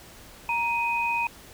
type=tone pair together; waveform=sine; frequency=937 / 2501 Hz; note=A#5 / D#7; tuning=+9 / +8 cents; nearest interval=octave + perfect fourth; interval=1699 cents; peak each=-26 dBFS; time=0.49-1.27 s; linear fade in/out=2 ms; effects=pink hiss -48 dBFS RMS until 1.53 s